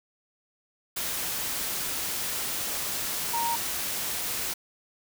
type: tone in noise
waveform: sine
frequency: 932.3 Hz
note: A#5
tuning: in tune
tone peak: -26 dBFS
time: 3.33-3.56 s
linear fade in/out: 10 ms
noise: white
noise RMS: -31 dBFS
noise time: 0.96-4.54 s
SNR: +2 dB
effects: none